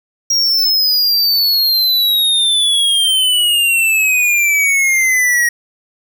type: exponential sweep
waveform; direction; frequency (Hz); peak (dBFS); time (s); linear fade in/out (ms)
square; down; 5650 to 1887; -11; 0.3-5.49; 5
effects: none